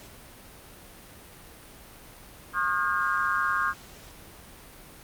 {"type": "tone cluster", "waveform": "sine", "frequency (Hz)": [1080, 1225, 1421, 1612], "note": ["C#6", "D#6", "F6", "G6"], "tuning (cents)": [-45, -27, 30, 48], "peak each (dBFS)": -29, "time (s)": [2.53, 3.74], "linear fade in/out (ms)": 50, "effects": ["pink hiss -48 dBFS RMS until 5.03 s", "Opus 48 kbps"]}